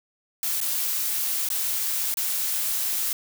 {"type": "noise with dropouts", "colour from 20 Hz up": "blue", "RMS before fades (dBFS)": -26, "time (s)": [0.43, 3.13], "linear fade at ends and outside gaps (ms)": 1, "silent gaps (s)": [[0.604, 0.613], [1.488, 1.502], [2.141, 2.171]], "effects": []}